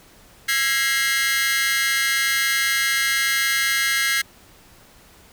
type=tone cluster; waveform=sawtooth; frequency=1340 / 1641 / 1917 / 2110 / 2934 Hz; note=E6 / G#6 / A#6 / C7 / F#7; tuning=+28 / -21 / +48 / +14 / -15 cents; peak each=-28 / -19 / -23 / -19 / -28 dBFS; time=0.48-4.22 s; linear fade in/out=10 ms; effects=pink hiss -50 dBFS RMS until 5.32 s